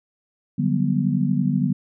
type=chord; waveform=sine; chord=G major seventh; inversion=second; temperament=just; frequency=147 / 183.75 / 196 / 245 Hz; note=D3 / F#3 / G3 / B3; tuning=+2 / -12 / 0 / -14 cents; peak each=-23 / -24 / -24 / -23 dBFS; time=0.58-1.73 s; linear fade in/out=10 ms; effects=none